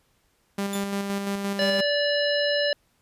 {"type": "tone with tremolo", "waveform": "sawtooth", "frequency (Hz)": 199.1, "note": "G3", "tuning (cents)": 27, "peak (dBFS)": -21, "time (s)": [0.58, 1.81], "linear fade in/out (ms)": 5, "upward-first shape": "square", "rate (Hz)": 5.8, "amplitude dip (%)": 35}
{"type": "tone with exponential decay", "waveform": "10% pulse", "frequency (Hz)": 3519, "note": "A7", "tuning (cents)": 0, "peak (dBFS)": -22, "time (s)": [0.73, 0.96], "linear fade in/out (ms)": 2, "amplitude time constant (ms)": 48}
{"type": "harmonic tone", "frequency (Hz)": 581, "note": "D5", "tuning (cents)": -19, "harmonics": [1, 3, 5, 7, 9], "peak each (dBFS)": [-23, -28, -30, -31, -33], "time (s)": [1.59, 2.73], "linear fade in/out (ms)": 2}
{"effects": ["pink hiss -67 dBFS RMS until 3.01 s", "resampled to 32000 Hz"]}